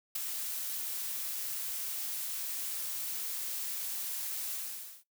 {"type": "noise with ADSR envelope", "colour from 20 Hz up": "blue", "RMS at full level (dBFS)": -30, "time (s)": [0.15, 5.04], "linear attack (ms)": 9, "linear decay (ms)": 7, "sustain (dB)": -7, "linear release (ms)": 500, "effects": ["noise-tail reverb RT60 0.2 s tail -25 dB re dry"]}